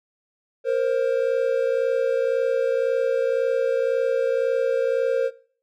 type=tone pair together; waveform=triangle; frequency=467.1 / 529 Hz; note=A#4 / C5; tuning=+3 / +19 cents; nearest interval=major second; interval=216 cents; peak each=-20 dBFS; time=0.64-5.31 s; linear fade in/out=50 ms; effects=noise-tail reverb RT60 0.5 s tail -21 dB re dry